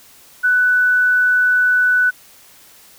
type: tone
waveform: sine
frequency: 1490 Hz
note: F#6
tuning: 12 cents sharp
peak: -11 dBFS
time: 0.43-2.11 s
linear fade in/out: 20 ms
effects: white hiss -46 dBFS RMS until 2.98 s